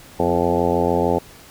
harmonic tone with a mistuned harmonic, 86.6 Hz, F2, 14 cents flat, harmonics 1 / 2 / 3 / 4 / 5 / 6 / 7 / 8 / 9 / 10, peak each -28 / -26 / -25 / -25 / -22 / -23 / -27 / -28 / -26 / -26 dBFS, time 0.19-1.19 s, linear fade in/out 10 ms, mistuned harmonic 3, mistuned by -29 cents, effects pink hiss -44 dBFS RMS until 1.5 s

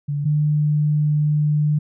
sine tone pair in turn, 144.6 / 149.8 Hz, D3 / D3, -27 / +35 cents, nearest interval minor second, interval 62 cents, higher second, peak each -20 / -15 dBFS, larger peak second, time 0.08-0.25 / 0.25-1.79 s, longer second, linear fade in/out 10 ms, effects none

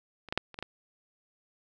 clicks, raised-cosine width 0.3 ms, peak -29 / -16 / -9 / -30 / -21 / -19 dBFS, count 6, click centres 0.287 / 0.325 / 0.376 / 0.543 / 0.589 / 0.626 s, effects none

